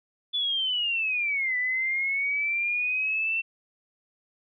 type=linear two-way sweep; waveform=sine; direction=down then up; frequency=3469 to 1976 to 2697 Hz; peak=-24 dBFS; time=0.33-3.42 s; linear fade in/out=20 ms; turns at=1.57 s; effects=none